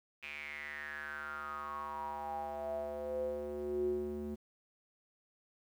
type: tone with band-pass filter sweep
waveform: square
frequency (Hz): 73.42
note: D2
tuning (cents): 0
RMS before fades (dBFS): -40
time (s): 0.22-4.36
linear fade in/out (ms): 20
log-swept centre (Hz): 2500 to 280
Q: 9.1
effects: 11-bit